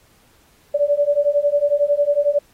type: beating tone pair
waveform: sine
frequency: 573 / 584 Hz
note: D5 / D5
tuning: -43 / -10 cents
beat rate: 11 Hz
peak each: -18 / -17 dBFS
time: 0.74-2.39 s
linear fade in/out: 10 ms
effects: pink hiss -56 dBFS RMS until 2.53 s + AAC 48 kbps